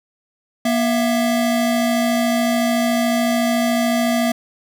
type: tone pair together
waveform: square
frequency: 239.1 / 663.5 Hz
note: A#3 / E5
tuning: +44 / +11 cents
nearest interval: octave + tritone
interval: 1767 cents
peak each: -18 / -21 dBFS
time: 0.65-4.32 s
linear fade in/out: 5 ms
effects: none